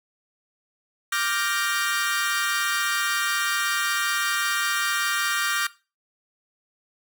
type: chord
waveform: sawtooth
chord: G minor seventh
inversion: second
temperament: equal with one note detuned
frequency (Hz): 1174.7 / 1402.6 / 1568 / 1864.7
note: D6 / F6 / G6 / Bb6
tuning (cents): 0 / +7 / 0 / 0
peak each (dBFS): -25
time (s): 1.12-5.67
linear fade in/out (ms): 5
effects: noise-tail reverb RT60 0.3 s tail -18 dB re dry